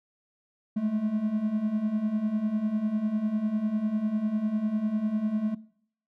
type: beating tone pair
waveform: triangle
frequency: 207.7 / 217.7 Hz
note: G#3 / A3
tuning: 0 / -18 cents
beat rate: 10 Hz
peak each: -29 / -24 dBFS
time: 0.76-5.55 s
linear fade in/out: 10 ms
effects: noise-tail reverb RT60 0.6 s tail -20 dB re dry